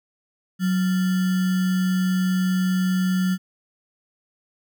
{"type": "tone with sample-and-hold", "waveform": "sine", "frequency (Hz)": 185, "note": "F#3", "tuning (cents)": 0, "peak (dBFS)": -18, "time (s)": [0.59, 3.38], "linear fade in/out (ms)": 50, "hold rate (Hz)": 1575, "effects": []}